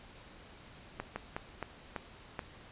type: slowing click train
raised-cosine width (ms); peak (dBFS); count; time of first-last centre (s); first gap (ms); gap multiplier
0.5; -21; 6; 1-2.392; 160; 1.28
effects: pink hiss -54 dBFS RMS until 2.71 s + resampled to 8000 Hz